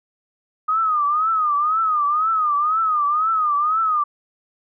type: tone with vibrato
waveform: sine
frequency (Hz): 1239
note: D#6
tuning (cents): -8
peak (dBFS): -16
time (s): 0.68-4.04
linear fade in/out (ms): 10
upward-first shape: triangle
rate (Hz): 2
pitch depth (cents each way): 140
effects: none